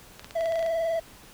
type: clicks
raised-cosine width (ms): 0.2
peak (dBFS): -23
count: 10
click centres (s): 0.195 / 0.245 / 0.309 / 0.409 / 0.458 / 0.522 / 0.557 / 0.593 / 0.627 / 0.663
type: tone with vibrato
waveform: triangle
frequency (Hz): 659.3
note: E5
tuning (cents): 0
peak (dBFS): -22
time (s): 0.35-1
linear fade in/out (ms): 10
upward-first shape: triangle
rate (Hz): 20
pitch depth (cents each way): 48
effects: pink hiss -50 dBFS RMS until 1.33 s